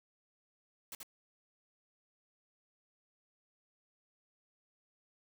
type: noise with echo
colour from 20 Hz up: white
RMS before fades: -45 dBFS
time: 0.92-0.95 s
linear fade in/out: 2 ms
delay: 81 ms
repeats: 1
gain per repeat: -2 dB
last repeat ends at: 1.031 s
effects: none